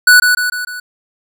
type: tone with echo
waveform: square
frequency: 1480 Hz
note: F#6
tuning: in tune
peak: -4 dBFS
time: 0.07-0.2 s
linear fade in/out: 5 ms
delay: 150 ms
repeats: 4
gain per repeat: -5 dB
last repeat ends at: 0.8 s
effects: none